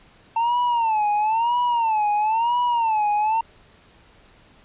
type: tone with vibrato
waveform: triangle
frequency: 900 Hz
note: A5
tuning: 39 cents sharp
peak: -16 dBFS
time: 0.36-3.41 s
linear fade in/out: 5 ms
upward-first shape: sine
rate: 1 Hz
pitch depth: 140 cents each way
effects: pink hiss -53 dBFS RMS until 4.64 s + resampled to 8000 Hz